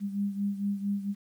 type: beating tone pair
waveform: sine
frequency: 200 / 204.4 Hz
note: G3 / G#3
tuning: +35 / -27 cents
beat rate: 4.4 Hz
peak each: -29 / -34 dBFS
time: 0-1.15 s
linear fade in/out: 50 ms
effects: 10-bit